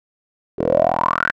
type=tone with band-pass filter sweep; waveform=10% pulse; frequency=41.75 Hz; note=E1; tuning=23 cents sharp; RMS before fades=-18 dBFS; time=0.58-1.32 s; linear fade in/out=10 ms; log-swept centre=400 to 1700 Hz; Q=9.2; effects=none